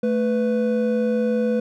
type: tone pair together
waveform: triangle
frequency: 220.8 / 495.7 Hz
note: A3 / B4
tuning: +6 / +6 cents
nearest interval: octave + major second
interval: 1400 cents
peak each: -19 dBFS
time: 0.03-1.6 s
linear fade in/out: 5 ms
effects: none